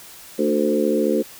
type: harmonic tone with a mistuned harmonic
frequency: 74 Hz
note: D2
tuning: 14 cents sharp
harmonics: 3 / 4 / 5 / 6 / 7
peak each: -23 / -23 / -23 / -23 / -23 dBFS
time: 0.38-1.23 s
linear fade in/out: 20 ms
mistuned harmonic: 5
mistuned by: -20 cents
effects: white hiss -42 dBFS RMS until 1.39 s